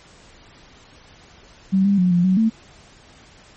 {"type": "tone with pitch steps", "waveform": "sine", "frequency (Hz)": [191.5, 199.8, 180.9, 175, 186.9, 222.8], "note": ["G3", "G3", "F#3", "F3", "F#3", "A3"], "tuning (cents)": [-40, 33, -39, 4, 18, 22], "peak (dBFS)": -13, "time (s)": [1.72, 2.5], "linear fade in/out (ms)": 20, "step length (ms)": 130, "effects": ["pink hiss -48 dBFS RMS until 3.56 s", "MP3 32 kbps"]}